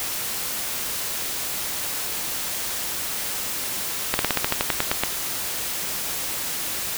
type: slowing click train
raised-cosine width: 0.3 ms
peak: -3 dBFS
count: 12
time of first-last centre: 4.14-5.036 s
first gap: 51 ms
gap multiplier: 1.09
effects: white hiss -28 dBFS RMS until 6.97 s